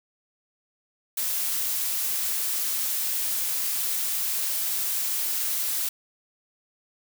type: noise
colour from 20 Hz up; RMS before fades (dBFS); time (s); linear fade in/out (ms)
blue; -27; 1.17-5.89; 5
effects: none